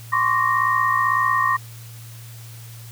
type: tone cluster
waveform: sine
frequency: 1040 / 1102 / 1158 / 1859 Hz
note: C6 / C#6 / D6 / A#6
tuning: -11 / -11 / -25 / -5 cents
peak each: -22 dBFS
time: 0.12-1.57 s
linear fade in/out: 10 ms
effects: added 115 Hz sine -37 dBFS peak until 2.91 s + white hiss -45 dBFS RMS until 2.91 s